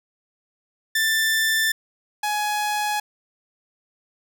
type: tone pair in turn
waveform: sawtooth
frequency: 1773 / 838.6 Hz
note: A6 / G#5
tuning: +13 / +17 cents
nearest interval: octave + minor second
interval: 1296 cents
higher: first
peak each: -15 / -18 dBFS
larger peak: first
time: 0.95-1.72 / 2.23-3 s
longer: neither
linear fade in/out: 5 ms
effects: none